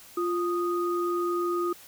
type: tone pair together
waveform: sine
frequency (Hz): 349.2 / 1240.5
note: F4 / D#6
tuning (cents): 0 / -6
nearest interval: octave + minor seventh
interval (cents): 2194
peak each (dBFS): -26 / -30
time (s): 0.17-1.73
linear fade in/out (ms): 5
effects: white hiss -50 dBFS RMS until 1.87 s